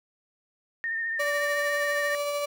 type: tone with vibrato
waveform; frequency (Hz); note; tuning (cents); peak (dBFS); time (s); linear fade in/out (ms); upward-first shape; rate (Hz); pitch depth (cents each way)
sine; 1823; A#6; -39; -27; 0.84-2.15; 0; triangle; 14; 40
type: tone with tremolo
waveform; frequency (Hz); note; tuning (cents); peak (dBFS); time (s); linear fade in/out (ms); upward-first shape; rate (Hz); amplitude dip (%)
35% pulse; 579; D5; -25; -24; 1.19-2.46; 10; triangle; 13; 30
effects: none